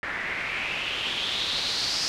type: noise with low-pass filter sweep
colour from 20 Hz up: white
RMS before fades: -29 dBFS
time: 0.03-2.08 s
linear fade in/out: 0 ms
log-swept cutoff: 1800 to 5100 Hz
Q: 4.4
effects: none